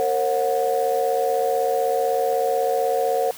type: tone cluster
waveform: sine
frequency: 461 / 537 / 730 Hz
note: A#4 / C5 / F#5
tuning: -19 / +45 / -24 cents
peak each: -22 dBFS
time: 0-3.31 s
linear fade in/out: 0 ms
effects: tanh soft clip ceiling -11 dBFS + white hiss -40 dBFS RMS until 3.37 s